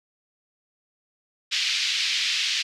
pink band-pass noise, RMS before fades -25 dBFS, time 1.51-2.63 s, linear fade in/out 20 ms, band 2400 to 5100 Hz, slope 24 dB/octave, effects none

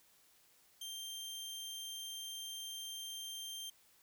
sawtooth tone, 3164 Hz, G7, 15 cents sharp, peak -40 dBFS, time 0.81-3.7 s, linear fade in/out 5 ms, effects white hiss -68 dBFS RMS until 4.02 s

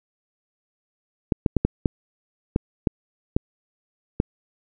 clicks, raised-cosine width 3 ms, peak -5 dBFS, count 9, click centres 1.322 / 1.462 / 1.567 / 1.65 / 1.858 / 2.561 / 2.872 / 3.365 / 4.201 s, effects none

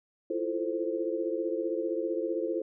sine chord, F major seventh, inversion third, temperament equal with one note detuned, 333.8 / 349.2 / 440 / 523.3 Hz, E4 / F4 / A4 / C5, +22 / 0 / 0 / 0 cents, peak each -33 / -35 / -34 / -34 dBFS, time 0.3-2.62 s, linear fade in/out 5 ms, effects none

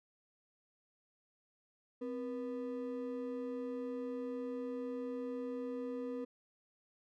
triangle ring-modulated tone, 371.1 Hz, F#4, 5 cents sharp, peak -33 dBFS, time 2.01-6.25 s, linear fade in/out 10 ms, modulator 112 Hz, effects none

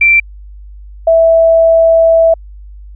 sine tone pair in turn, 2349 / 657.3 Hz, D7 / E5, 0 / -5 cents, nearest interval octave + minor seventh, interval 2205 cents, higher first, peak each -4 dBFS, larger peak neither, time 0.01-0.2 / 1.07-2.34 s, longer second, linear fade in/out 5 ms, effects added 50 Hz sine -29 dBFS peak until 2.95 s

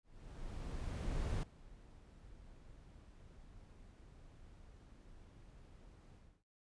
brown noise with ADSR envelope, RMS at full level -37 dBFS, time 0.03-6.44 s, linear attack 1400 ms, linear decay 4 ms, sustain -21 dB, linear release 290 ms, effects resampled to 22050 Hz

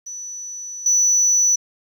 sine tone with level steps, 5950 Hz, F#8, 9 cents sharp, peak -29 / -12 dBFS, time 0.06-1.56 s, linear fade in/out 10 ms, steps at 0.86 s, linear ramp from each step 2 ms, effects tanh soft clip ceiling -9 dBFS + 9-bit

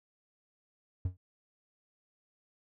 triangle tone with exponential decay, 91.3 Hz, F#2, 23 cents flat, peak -24 dBFS, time 1.05-1.17 s, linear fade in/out 5 ms, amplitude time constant 25 ms, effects none

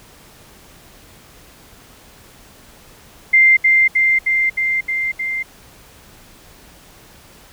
sine tone with echo, 2093 Hz, C7, in tune, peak -7 dBFS, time 3.33-3.57 s, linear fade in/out 10 ms, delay 310 ms, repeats 6, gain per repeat -2 dB, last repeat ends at 5.43 s, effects pink hiss -45 dBFS RMS until 7.52 s

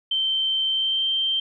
sine tone with pitch glide, 3113 to 3140 Hz, G7 to G7, -13 to +2 cents, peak -20 dBFS, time 0.11-1.4 s, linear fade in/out 5 ms, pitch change +15 cents, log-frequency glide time 0.7-1.07 s, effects none

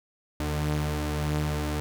sawtooth tone pair together, 75.58 / 149.6 Hz, D#2 / D3, -50 / +32 cents, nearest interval octave, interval 1182 cents, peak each -25 dBFS, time 0.4-1.8 s, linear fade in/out 0 ms, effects none

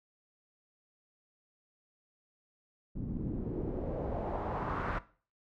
pink noise with low-pass filter sweep, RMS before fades -36 dBFS, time 2.95-4.99 s, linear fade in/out 10 ms, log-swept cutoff 200 to 1500 Hz, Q 2.2, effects noise-tail reverb RT60 0.4 s tail -17 dB re dry

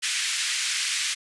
pink band-pass noise, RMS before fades -27 dBFS, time 0.02-1.15 s, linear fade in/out 20 ms, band 1900 to 9400 Hz, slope 24 dB/octave, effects resampled to 24000 Hz

